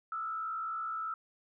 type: tone with frequency modulation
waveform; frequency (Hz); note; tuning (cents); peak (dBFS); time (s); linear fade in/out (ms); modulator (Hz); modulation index
sine; 1318.5; E6; 0; -34; 0.12-1.14; 2; 61.4; 0.7
effects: none